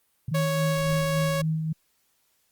sine tone with exponential decay, 124.8 Hz, B2, 19 cents sharp, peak -24 dBFS, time 0.28-0.37 s, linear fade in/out 5 ms, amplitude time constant 18 ms
sine tone with tremolo, 158.3 Hz, D#3, 30 cents sharp, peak -22 dBFS, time 0.31-1.73 s, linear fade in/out 10 ms, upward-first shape sine, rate 3.6 Hz, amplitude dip 40%
sawtooth tone, 554.4 Hz, C#5, in tune, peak -22 dBFS, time 0.34-1.42 s, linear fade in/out 10 ms
effects white hiss -69 dBFS RMS until 2.51 s + Opus 32 kbps

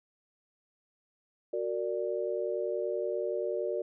sine chord, Gb augmented, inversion none, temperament equal with one note detuned, 370 / 460.5 / 587.3 Hz, Gb4 / Bb4 / D5, 0 / -21 / 0 cents, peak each -34 dBFS, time 1.53-3.82 s, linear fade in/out 5 ms, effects none

